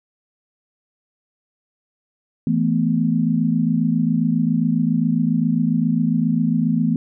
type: chord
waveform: sine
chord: E suspended fourth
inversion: none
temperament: just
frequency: 164.81 / 219.8 / 247.2 Hz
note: E3 / A3 / B3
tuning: 0 / -2 / +2 cents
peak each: -20 dBFS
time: 2.47-6.96 s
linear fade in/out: 2 ms
effects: none